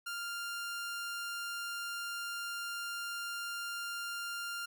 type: tone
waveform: sawtooth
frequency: 1396.9 Hz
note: F6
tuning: in tune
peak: -34 dBFS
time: 0.06-4.66 s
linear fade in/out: 10 ms
effects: none